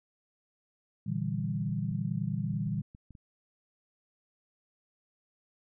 sine chord, E half-diminished seventh, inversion second, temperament equal, 116.54 / 146.83 / 164.81 / 196 Hz, Bb2 / D3 / E3 / G3, 0 / 0 / 0 / 0 cents, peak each -35 dBFS, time 1.06-2.82 s, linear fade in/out 10 ms
clicks, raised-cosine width 5 ms, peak -38 dBFS, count 10, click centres 1.399 / 1.695 / 1.916 / 2.54 / 2.671 / 2.746 / 2.789 / 2.949 / 3.107 / 3.152 s
effects none

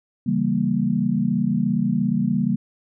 sine chord, C# diminished seventh, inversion none, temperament equal, 138.59 / 164.81 / 196 / 233.1 Hz, C#3 / E3 / G3 / Bb3, 0 / 0 / 0 / 0 cents, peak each -27 / -26 / -22 / -22 dBFS, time 0.26-2.56 s, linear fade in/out 10 ms, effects none

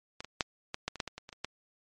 clicks, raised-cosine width 0.2 ms, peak -21 / -24 / -9 / -17 / -14 / -24 / -12 / -20 / -24 / -28 / -29 / -16 dBFS, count 12, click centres 0.205 / 0.246 / 0.408 / 0.744 / 0.88 / 0.957 / 1.002 / 1.077 / 1.18 / 1.291 / 1.328 / 1.446 s, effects MP3 48 kbps

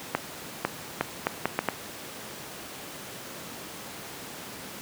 accelerating click train, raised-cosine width 0.5 ms, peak -8 dBFS, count 7, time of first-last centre 0.15-1.687 s, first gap 500 ms, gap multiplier 0.72, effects pink hiss -40 dBFS RMS until 4.81 s + high-pass 150 Hz 12 dB/octave

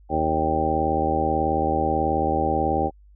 harmonic tone, 78.4 Hz, D#2, 14 cents sharp, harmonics 1 / 2 / 3 / 4 / 5 / 6 / 7 / 8 / 10, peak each -29 / -33 / -31 / -28 / -29 / -31 / -28 / -33 / -23 dBFS, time 0.09-2.91 s, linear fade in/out 50 ms, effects added 50 Hz sine -48 dBFS peak until 3.15 s

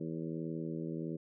harmonic tone with a mistuned harmonic, 81.4 Hz, E2, 21 cents flat, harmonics 2 / 3 / 4 / 5 / 6 / 7, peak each -40 / -43 / -41 / -45 / -50 / -52 dBFS, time 0-1.17 s, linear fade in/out 10 ms, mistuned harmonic 7, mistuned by -28 cents, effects none

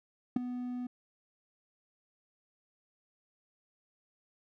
triangle tone with ADSR envelope, 247.5 Hz, B3, 4 cents sharp, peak -19 dBFS, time 0.36-0.87 s, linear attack 5 ms, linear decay 10 ms, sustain -14 dB, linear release 6 ms, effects none

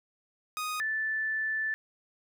sawtooth / sine tone pair in turn, 1244.5 / 1756.1 Hz, D#6 / A6, 0 / -4 cents, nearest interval tritone, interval 596 cents, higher second, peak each -28 dBFS, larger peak neither, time 0.57-0.8 / 0.8-1.74 s, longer second, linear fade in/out 0 ms, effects none

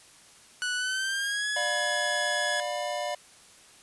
sawtooth tone with pitch glide, 1479 to 1689.1 Hz, F#6 to G#6, -1 to +29 cents, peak -24 dBFS, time 0.62-2.6 s, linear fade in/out 0 ms, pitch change +230 cents, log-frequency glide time 0.76-1.48 s
square chord, B diminished, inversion first, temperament just, 592.7 / 711.2 / 987.8 Hz, D5 / F5 / B5, +16 / +31 / 0 cents, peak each -33 / -34 / -39 dBFS, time 1.56-3.15 s, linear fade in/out 5 ms
effects white hiss -54 dBFS RMS until 3.82 s + resampled to 24000 Hz

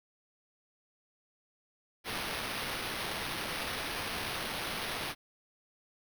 violet noise with sample-and-hold, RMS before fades -37 dBFS, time 2.04-5.15 s, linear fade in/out 50 ms, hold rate 7350 Hz, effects none

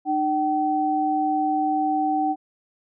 sine tone pair together, 303.6 / 765 Hz, D#4 / G5, -42 / -42 cents, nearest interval octave + major third, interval 1600 cents, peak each -24 / -21 dBFS, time 0.05-2.36 s, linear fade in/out 50 ms, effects none

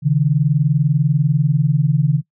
sine tone pair together, 137.1 / 157.29 Hz, C#3 / D#3, -19 / +19 cents, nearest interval major second, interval 238 cents, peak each -15 dBFS, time 0.02-2.22 s, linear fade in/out 50 ms, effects noise-tail reverb RT60 0.1 s tail -20 dB re dry

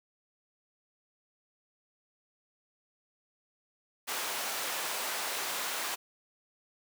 pink high-pass noise, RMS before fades -35 dBFS, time 4.07-5.96 s, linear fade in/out 20 ms, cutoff 660 Hz, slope 12 dB/octave, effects none

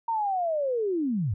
sine linear sweep, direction down, 932.3 to 87 Hz, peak -24 dBFS, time 0.08-1.34 s, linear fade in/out 5 ms, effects none

